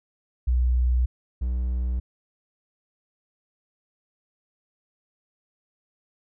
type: tone pair in turn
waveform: sine / triangle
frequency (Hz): 61.74 / 61.74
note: B1 / B1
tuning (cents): 0 / 0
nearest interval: unison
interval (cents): 0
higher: neither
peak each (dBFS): -18 / -21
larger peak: first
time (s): 0.47-1.06 / 1.41-2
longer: neither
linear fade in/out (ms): 10
effects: none